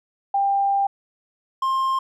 sine / triangle tone pair in turn, 794 / 1059.9 Hz, G5 / C6, +22 / +22 cents, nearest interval perfect fourth, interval 500 cents, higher second, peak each -17 dBFS, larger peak neither, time 0.34-0.87 / 1.62-1.99 s, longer first, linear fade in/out 5 ms, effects none

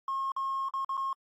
triangle tone with dropouts, 1079 Hz, C#6, 47 cents flat, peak -26 dBFS, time 0.08-1.13 s, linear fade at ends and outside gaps 2 ms, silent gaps 0.319-0.364 / 0.687-0.737 / 0.847-0.892 / 0.97-0.976 s, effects tanh soft clip ceiling -26 dBFS + AAC 48 kbps

